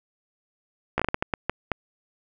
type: slowing click train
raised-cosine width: 0.5 ms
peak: -8 dBFS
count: 10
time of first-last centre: 0.98-1.717 s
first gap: 15 ms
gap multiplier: 1.4
effects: none